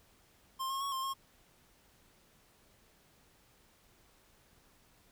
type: tone with pitch steps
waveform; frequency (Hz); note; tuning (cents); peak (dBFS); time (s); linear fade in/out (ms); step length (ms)
square; 1057 / 1079 / 1109 / 1057 / 1079; C6 / C#6 / C#6 / C6 / C#6; +17 / -47 / 0 / +17 / -47; -35; 0.59-1.14; 20; 110
effects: pink hiss -66 dBFS RMS until 5.11 s